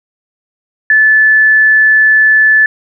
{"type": "tone", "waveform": "sine", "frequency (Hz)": 1740, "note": "A6", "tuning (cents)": -20, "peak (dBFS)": -4, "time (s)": [0.9, 2.66], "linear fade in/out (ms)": 2, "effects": []}